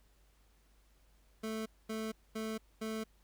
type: tone bursts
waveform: 25% pulse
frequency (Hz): 220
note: A3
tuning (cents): 0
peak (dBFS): -33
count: 4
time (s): 1.43-3.04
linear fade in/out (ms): 10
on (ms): 230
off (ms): 230
effects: added 50 Hz sine -65 dBFS peak until 3.23 s + pink hiss -72 dBFS RMS until 3.23 s